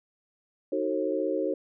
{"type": "chord", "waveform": "sine", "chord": "D# diminished seventh", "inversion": "none", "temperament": "just", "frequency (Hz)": [311.1, 373.4, 448, 537.6], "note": ["D#4", "F#4", "A4", "C5"], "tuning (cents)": [0, 16, 31, 47], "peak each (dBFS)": [-31, -31, -32, -30], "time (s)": [0.72, 1.54], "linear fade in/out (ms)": 5, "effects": []}